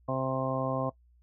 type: harmonic tone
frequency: 131.8 Hz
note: C3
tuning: 13 cents sharp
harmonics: 1 / 2 / 3 / 4 / 5 / 6 / 7 / 8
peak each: -34 / -35 / -44 / -34 / -34 / -40 / -44 / -36 dBFS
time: 0.08-0.9 s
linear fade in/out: 10 ms
effects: noise-tail reverb RT60 0.1 s tail -19 dB re dry + added 60 Hz sine -59 dBFS peak until 1.22 s